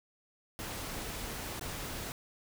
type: noise with dropouts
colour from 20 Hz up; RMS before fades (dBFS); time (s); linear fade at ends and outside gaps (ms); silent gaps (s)
pink; -40; 0.59-2.12; 0; 1.595-1.611
effects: none